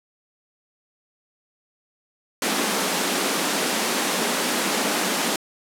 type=high-pass noise; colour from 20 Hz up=pink; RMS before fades=-23 dBFS; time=2.42-5.36 s; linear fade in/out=2 ms; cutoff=190 Hz; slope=48 dB/octave; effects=low-pass 12000 Hz 12 dB/octave